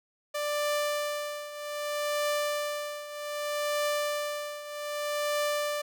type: tone with tremolo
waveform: sawtooth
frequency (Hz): 590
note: D5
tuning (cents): +8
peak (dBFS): -22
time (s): 0.34-5.82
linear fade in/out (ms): 10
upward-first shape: triangle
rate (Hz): 0.64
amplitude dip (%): 80
effects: none